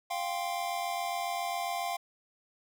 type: chord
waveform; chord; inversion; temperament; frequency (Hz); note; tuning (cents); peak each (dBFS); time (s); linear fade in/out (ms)
square; F suspended second; none; just; 698.5 / 785.8 / 1047.7; F5 / G5 / C6; 0 / +4 / +2; -35 / -37 / -40; 0.1-1.97; 10
effects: none